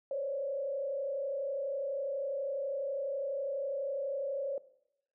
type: tone with frequency modulation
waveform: sine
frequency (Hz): 554.4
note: C#5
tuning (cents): 0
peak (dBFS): -32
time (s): 0.11-4.58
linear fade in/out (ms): 2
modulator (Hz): 32.1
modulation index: 0.9
effects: noise-tail reverb RT60 0.8 s tail -18 dB re dry